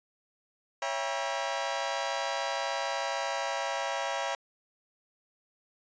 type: chord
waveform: sawtooth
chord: C# diminished seventh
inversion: none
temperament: just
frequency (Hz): 554.4 / 665.2 / 798.3 / 957.9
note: C#5 / E5 / G5 / Bb5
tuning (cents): 0 / +16 / +31 / +47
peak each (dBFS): -32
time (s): 0.82-4.35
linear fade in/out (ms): 2
effects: resampled to 16000 Hz